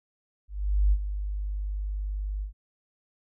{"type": "tone with ADSR envelope", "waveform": "sine", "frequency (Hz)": 50.1, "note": "G1", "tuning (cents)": 38, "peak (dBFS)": -17, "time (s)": [0.48, 2.53], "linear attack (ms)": 440, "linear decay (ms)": 53, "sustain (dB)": -11, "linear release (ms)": 110, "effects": []}